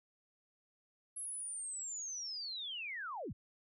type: linear sweep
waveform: sine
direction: down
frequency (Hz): 11000 to 49.27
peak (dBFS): -40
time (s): 1.16-3.33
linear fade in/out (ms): 10
effects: none